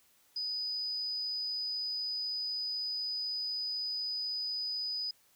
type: tone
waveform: sine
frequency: 4978 Hz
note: D#8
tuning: in tune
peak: -33 dBFS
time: 0.36-5.11 s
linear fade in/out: 5 ms
effects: white hiss -67 dBFS RMS until 5.35 s